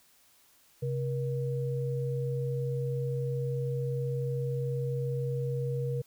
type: tone pair together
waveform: sine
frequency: 133.51 / 476.4 Hz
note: C3 / A#4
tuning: +35 / +38 cents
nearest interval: octave + minor seventh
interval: 2203 cents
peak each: -30 / -34 dBFS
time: 0.82-6.02 s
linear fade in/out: 10 ms
effects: white hiss -63 dBFS RMS until 6.06 s